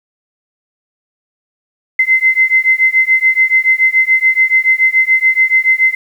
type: beating tone pair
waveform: sine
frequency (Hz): 2060 / 2067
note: C7 / C7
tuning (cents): -28 / -22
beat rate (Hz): 7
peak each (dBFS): -11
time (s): 1.99-5.95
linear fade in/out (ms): 5
effects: 7-bit